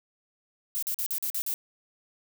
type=noise bursts; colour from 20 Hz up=violet; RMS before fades=-30 dBFS; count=7; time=0.75-1.539 s; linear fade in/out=0 ms; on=75 ms; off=44 ms; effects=none